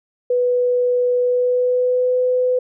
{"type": "tone with pitch glide", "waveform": "sine", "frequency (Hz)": [493.4, 502.9], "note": ["B4", "B4"], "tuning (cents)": [-2, 31], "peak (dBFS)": -14, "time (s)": [0.3, 2.59], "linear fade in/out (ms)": 5, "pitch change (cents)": 33, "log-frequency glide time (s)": [1.2, 2.18], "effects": []}